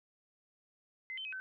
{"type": "tone with pitch steps", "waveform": "sine", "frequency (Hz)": [2057, 3082, 2540, 1529], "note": ["C7", "G7", "D#7", "G6"], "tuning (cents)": [-30, -30, 35, -44], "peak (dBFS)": -39, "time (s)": [1.1, 1.4], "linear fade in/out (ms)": 0, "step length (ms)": 75, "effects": []}